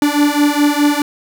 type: beating tone pair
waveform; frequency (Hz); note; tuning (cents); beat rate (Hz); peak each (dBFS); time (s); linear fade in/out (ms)
45% pulse; 290 / 294.8; D4 / D4; -22 / +7; 4.8; -14; 0.02-1.02; 2
effects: none